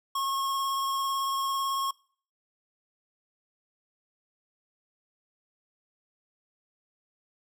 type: tone with vibrato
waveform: square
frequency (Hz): 1088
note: C#6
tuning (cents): -33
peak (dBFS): -28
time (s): 0.15-1.91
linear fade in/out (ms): 5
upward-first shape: triangle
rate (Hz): 18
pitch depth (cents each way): 18
effects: noise-tail reverb RT60 0.5 s tail -25 dB re dry